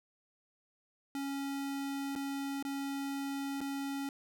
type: tone with dropouts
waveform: square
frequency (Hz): 277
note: C#4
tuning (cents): -1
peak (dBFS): -36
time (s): 1.15-4.09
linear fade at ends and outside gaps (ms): 1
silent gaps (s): 2.153-2.16 / 2.626-2.65 / 3.606-3.613
effects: none